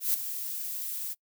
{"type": "noise with ADSR envelope", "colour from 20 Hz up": "violet", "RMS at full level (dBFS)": -24, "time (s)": [0, 1.15], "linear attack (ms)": 140, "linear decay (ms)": 7, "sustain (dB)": -11, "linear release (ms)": 34, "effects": ["noise-tail reverb RT60 0.1 s tail -25 dB re dry"]}